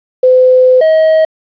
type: tone pair in turn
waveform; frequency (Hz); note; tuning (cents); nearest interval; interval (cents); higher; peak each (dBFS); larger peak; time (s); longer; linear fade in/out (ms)
sine / triangle; 510 / 634.6; C5 / D#5; -44 / +34; major third; 378; second; -3; neither; 0.23-0.81 / 0.81-1.25; first; 5
effects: resampled to 11025 Hz + 7-bit